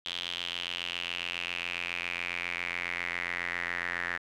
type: tone with band-pass filter sweep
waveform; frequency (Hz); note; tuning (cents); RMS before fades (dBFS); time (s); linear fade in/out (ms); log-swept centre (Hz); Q
square; 43.65; F1; 0; -35; 0.05-4.18; 10; 3300 to 1800; 5.5
effects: none